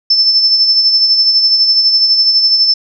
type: tone with tremolo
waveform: sine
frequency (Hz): 5290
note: E8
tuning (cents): +5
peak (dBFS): -5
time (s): 0.1-2.74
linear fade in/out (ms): 5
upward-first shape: sine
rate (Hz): 12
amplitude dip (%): 45
effects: none